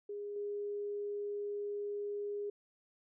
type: tone with level steps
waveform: sine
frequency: 410 Hz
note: G#4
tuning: 22 cents flat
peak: -39 / -36 dBFS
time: 0.09-2.5 s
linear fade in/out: 5 ms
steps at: 0.36 s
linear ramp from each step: 2 ms
effects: none